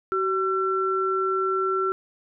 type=tone pair together; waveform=sine; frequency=379.5 / 1350 Hz; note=F#4 / E6; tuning=+44 / +41 cents; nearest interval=octave + minor seventh; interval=2197 cents; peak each=-24 dBFS; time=0.12-1.92 s; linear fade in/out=0 ms; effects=none

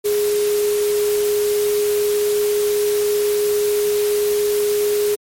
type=tone in noise; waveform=sine; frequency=415.3 Hz; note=G#4; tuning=in tune; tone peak=-15 dBFS; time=0.04-5.16 s; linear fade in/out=20 ms; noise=white; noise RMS=-28 dBFS; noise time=0.04-5.16 s; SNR=+10 dB; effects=MP3 64 kbps

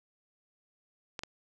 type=clicks; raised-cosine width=0.2 ms; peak=-20 dBFS; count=2; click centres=1.192 / 1.235 s; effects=none

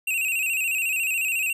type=tone with vibrato; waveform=square; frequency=2637 Hz; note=E7; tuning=in tune; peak=-23 dBFS; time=0.07-1.53 s; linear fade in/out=5 ms; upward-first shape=square; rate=14 Hz; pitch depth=66 cents each way; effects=none

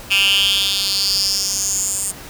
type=tone with high-pass filter sweep; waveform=10% pulse; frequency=197 Hz; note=G3; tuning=9 cents sharp; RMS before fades=-18 dBFS; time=0.1-2.12 s; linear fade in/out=20 ms; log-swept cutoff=2600 to 8400 Hz; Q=5.8; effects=pink hiss -36 dBFS RMS until 2.29 s

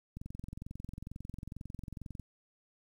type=click train; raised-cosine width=5 ms; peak=-30 dBFS; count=46; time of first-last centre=0.17-2.197 s; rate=22.2 Hz; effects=10-bit

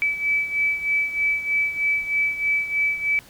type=beating tone pair; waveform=sine; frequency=2300 / 2303.2 Hz; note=D7 / D7; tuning=-37 / -34 cents; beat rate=3.2 Hz; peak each=-21 / -26 dBFS; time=0.02-3.19 s; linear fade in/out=0 ms; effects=pink hiss -48 dBFS RMS until 3.29 s

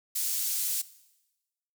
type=high-pass noise; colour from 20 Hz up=pink; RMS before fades=-30 dBFS; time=0.15-0.82 s; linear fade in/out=10 ms; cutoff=7500 Hz; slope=12 dB/octave; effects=noise-tail reverb RT60 1.0 s tail -18 dB re dry

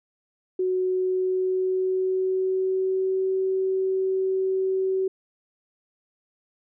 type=tone with pitch glide; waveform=sine; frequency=370 to 379.5 Hz; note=F#4 to F#4; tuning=0 to +44 cents; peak=-21 dBFS; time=0.59-5.08 s; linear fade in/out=5 ms; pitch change=+44 cents; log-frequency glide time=0.8-3.32 s; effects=none

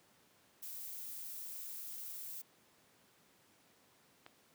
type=noise; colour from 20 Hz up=violet; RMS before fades=-46 dBFS; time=0.62-2.42 s; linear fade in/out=10 ms
type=click; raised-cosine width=0.3 ms; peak=-35 dBFS; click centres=4.264 s
effects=pink hiss -68 dBFS RMS until 4.54 s + high-pass 150 Hz 12 dB/octave

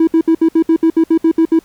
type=tone bursts; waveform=triangle; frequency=326 Hz; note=E4; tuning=19 cents flat; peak=-4 dBFS; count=12; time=0-1.591 s; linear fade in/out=5 ms; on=73 ms; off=65 ms; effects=tanh soft clip ceiling -2 dBFS + pink hiss -49 dBFS RMS until 1.64 s

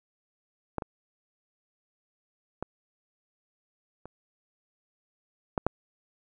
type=clicks; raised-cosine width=1 ms; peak=-15 / -20 / -18 / -28 / -12 / -9 dBFS; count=6; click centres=0.783 / 0.822 / 2.626 / 4.056 / 5.578 / 5.666 s; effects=none

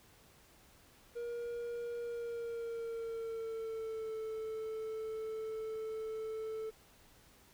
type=tone with pitch glide; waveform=triangle; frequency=473.9 to 439.6 Hz; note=A#4 to A4; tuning=+28 to -2 cents; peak=-36 dBFS; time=1.15-6.71 s; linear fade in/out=20 ms; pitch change=-130 cents; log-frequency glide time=2-4.18 s; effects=pink hiss -63 dBFS RMS until 7.53 s

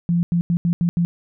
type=tone bursts at uneven times; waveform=sine; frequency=171.9 Hz; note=F3; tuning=27 cents flat; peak=-15 dBFS; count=6; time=0.09-0.23 / 0.32-0.41 / 0.5-0.57 / 0.65-0.73 / 0.81-0.89 / 0.97-1.05 s; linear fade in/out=0 ms; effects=none

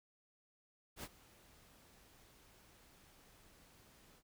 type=noise with ADSR envelope; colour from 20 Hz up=pink; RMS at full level=-45 dBFS; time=0.96-4.23 s; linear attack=71 ms; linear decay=49 ms; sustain=-20 dB; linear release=61 ms; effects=none

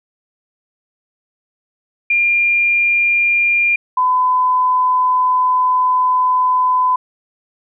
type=tone pair in turn; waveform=sine; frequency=2400 / 1009.1 Hz; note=D7 / B5; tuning=+37 / +37 cents; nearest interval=octave + minor third; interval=1500 cents; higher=first; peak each=-11 dBFS; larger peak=neither; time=2.1-3.76 / 3.97-6.96 s; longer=second; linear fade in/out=5 ms; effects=none

